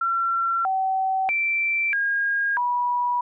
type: tone with pitch steps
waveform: sine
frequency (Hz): 1359 / 763 / 2342 / 1626 / 974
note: F6 / G5 / D7 / G#6 / B5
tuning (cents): -48 / -47 / -5 / -37 / -24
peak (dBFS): -20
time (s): 0.01-3.21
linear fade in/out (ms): 5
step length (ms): 640
effects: none